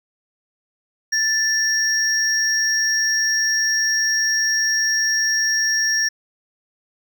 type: tone pair together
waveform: triangle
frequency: 1760 / 5605 Hz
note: A6 / F8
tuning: 0 / +5 cents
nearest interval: octave + minor sixth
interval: 2005 cents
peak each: -18 dBFS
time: 1.12-6.09 s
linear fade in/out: 10 ms
effects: none